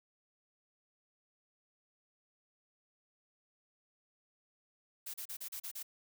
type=noise bursts; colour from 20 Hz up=blue; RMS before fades=-43 dBFS; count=7; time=5.06-5.83 s; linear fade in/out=10 ms; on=80 ms; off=35 ms; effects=none